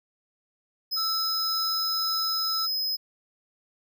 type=tone; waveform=square; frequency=5080 Hz; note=D#8; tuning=35 cents sharp; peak=-26 dBFS; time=0.91-2.97 s; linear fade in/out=20 ms
type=tone with tremolo; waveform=square; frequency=1318.5 Hz; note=E6; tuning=in tune; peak=-31 dBFS; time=0.96-2.67 s; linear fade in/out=20 ms; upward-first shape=triangle; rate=1.9 Hz; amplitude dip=25%
effects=none